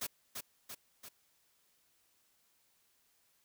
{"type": "noise with echo", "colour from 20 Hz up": "white", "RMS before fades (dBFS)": -38, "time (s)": [0.01, 0.07], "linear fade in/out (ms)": 10, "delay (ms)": 340, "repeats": 3, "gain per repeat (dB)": -4, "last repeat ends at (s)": 1.09, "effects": ["white hiss -73 dBFS RMS until 3.44 s"]}